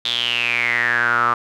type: tone with band-pass filter sweep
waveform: sawtooth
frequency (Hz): 119.3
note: A#2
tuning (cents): +41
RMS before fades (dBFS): -19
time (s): 0.05-1.34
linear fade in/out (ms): 5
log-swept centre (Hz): 3600 to 1200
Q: 9.7
effects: none